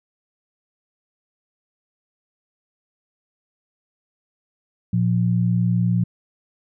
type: tone pair together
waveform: sine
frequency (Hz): 116.54 / 176.54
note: A#2 / F3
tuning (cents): 0 / +19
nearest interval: perfect fifth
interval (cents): 719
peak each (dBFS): -19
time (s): 4.93-6.04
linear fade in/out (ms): 5
effects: none